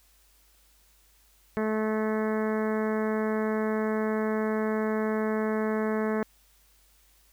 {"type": "harmonic tone", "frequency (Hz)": 216.9, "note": "A3", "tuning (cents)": -25, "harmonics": [1, 2, 3, 4, 5, 6, 7, 8, 9, 10], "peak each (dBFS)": [-28, -29, -35, -40, -39, -42, -43, -41, -46, -48], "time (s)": [1.57, 6.23], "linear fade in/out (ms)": 0, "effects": ["added 50 Hz sine -63 dBFS peak until 7.32 s", "white hiss -63 dBFS RMS until 7.32 s"]}